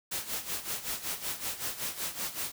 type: noise with tremolo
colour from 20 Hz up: white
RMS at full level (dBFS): -33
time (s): 0.11-2.52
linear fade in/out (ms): 10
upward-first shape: sine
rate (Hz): 5.3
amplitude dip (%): 75
effects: none